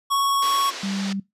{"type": "tone with vibrato", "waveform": "square", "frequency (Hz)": 1108.7, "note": "C#6", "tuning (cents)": 0, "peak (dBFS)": -19, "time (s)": [0.1, 0.71], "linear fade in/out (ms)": 20, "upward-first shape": "sine", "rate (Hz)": 18, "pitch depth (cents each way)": 9}
{"type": "band-pass noise", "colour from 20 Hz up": "white", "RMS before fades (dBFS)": -34, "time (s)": [0.42, 1.13], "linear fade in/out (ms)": 5, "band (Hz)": [290, 5700], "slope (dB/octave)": 24}
{"type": "tone", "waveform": "sine", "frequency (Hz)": 196, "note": "G3", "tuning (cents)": 0, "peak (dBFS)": -24, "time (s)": [0.83, 1.2], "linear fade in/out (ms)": 5}
{"effects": ["noise-tail reverb RT60 0.2 s tail -22 dB re dry", "resampled to 32000 Hz"]}